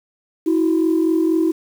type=tone pair together; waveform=sine; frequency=322.7 / 366.9 Hz; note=E4 / F#4; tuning=-37 / -15 cents; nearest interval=major second; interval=222 cents; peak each=-14 / -19 dBFS; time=0.46-1.52 s; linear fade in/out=10 ms; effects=tanh soft clip ceiling -9 dBFS + 7-bit